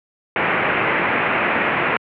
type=low-pass noise; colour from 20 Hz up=white; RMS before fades=-19 dBFS; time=0.36-1.97 s; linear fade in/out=2 ms; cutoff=2500 Hz; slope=48 dB/octave; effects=high-pass 150 Hz 12 dB/octave